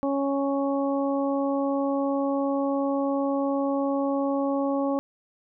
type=harmonic tone; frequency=277.2 Hz; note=C#4; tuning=in tune; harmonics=1 / 2 / 3 / 4; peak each=-25 / -27 / -33 / -35 dBFS; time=0.03-4.99 s; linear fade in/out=0 ms; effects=none